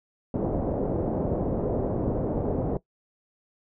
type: low-pass noise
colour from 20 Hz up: white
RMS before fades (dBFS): -27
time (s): 0.34-2.77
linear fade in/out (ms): 2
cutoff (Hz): 560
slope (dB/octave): 24
effects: noise-tail reverb RT60 0.1 s tail -19 dB re dry